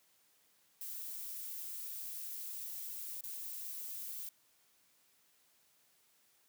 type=noise with dropouts; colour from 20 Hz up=violet; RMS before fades=-44 dBFS; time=0.81-4.29 s; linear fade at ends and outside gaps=2 ms; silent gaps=3.21-3.237 s; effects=white hiss -71 dBFS RMS until 6.48 s + high-pass 100 Hz 12 dB/octave